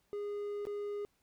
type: tone with dropouts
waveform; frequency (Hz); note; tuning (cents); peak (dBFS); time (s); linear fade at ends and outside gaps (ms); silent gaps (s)
triangle; 410.8; G#4; -19; -34; 0.13-1.05; 0; 0.653-0.669
effects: pink hiss -75 dBFS RMS until 1.22 s